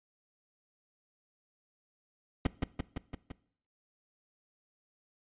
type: noise with echo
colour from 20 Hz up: brown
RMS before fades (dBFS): -26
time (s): 2.45-2.47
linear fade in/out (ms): 5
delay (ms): 170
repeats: 5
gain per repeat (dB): -3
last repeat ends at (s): 3.32
effects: noise-tail reverb RT60 0.6 s tail -20 dB re dry + resampled to 8000 Hz